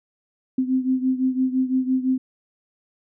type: beating tone pair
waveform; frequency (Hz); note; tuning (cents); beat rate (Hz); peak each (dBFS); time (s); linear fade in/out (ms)
sine; 257.4 / 263.3; C4 / C4; -28 / +11; 5.9; -20 / -24; 0.58-2.18; 5
effects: none